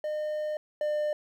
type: tone pair in turn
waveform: triangle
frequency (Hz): 608 / 600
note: D#5 / D5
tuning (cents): -40 / +37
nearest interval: unison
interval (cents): 23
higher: first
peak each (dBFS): -27 / -24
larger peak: second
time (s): 0.04-0.57 / 0.81-1.13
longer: first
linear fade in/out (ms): 2
effects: 11-bit